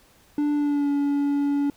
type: tone with pitch glide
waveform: triangle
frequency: 293.7 to 284.8 Hz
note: D4 to C#4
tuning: 0 to +47 cents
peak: -18 dBFS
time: 0.38-1.7 s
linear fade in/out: 2 ms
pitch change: -53 cents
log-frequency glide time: 0.54-0.89 s
effects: pink hiss -57 dBFS RMS until 1.76 s